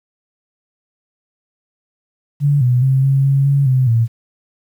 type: tone with pitch steps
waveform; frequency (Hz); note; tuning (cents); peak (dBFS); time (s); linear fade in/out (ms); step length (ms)
sine; 143.6 / 124.1 / 133.2 / 136.2 / 137.5 / 139.9 / 129.5 / 115.1; D3 / B2 / C3 / C#3 / C#3 / C#3 / C3 / A#2; -39 / +9 / +31 / -30 / -14 / +16 / -17 / -22; -10; 2.4-4.08; 50; 210
effects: 8-bit